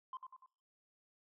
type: tone with echo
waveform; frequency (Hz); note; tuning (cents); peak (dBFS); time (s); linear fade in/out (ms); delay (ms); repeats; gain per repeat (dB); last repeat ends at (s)
sine; 1040; C6; -11; -40; 0.13-0.17; 2; 97; 3; -6; 0.461
effects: noise-tail reverb RT60 0.5 s tail -24 dB re dry + tanh soft clip ceiling -39 dBFS